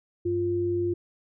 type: tone pair together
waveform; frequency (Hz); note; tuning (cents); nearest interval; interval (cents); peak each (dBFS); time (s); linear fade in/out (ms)
sine; 98 / 348.9; G2 / F4; 0 / -2; octave + minor seventh; 2198; -32 / -24; 0.25-0.94; 10
effects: none